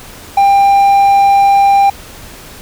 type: tone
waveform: triangle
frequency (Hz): 795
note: G5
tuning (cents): +24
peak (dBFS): -3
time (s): 0.37-1.9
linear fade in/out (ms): 5
effects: pink hiss -33 dBFS RMS until 2.61 s